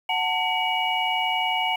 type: tone cluster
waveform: sine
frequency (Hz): 740 / 891 / 2268 / 2900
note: F#5 / A5 / C#7 / F#7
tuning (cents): 0 / +22 / +39 / -35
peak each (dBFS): -27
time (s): 0.09-1.76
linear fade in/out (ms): 5
effects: 8-bit